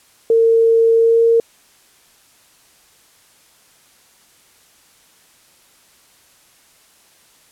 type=tone with pitch glide; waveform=sine; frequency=455.7 to 460.2 Hz; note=A#4 to A#4; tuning=-39 to -22 cents; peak=-9 dBFS; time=0.3-1.4 s; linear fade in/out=2 ms; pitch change=+17 cents; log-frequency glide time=0.96-1.22 s; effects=white hiss -52 dBFS RMS until 7.51 s + low-pass 12000 Hz 12 dB/octave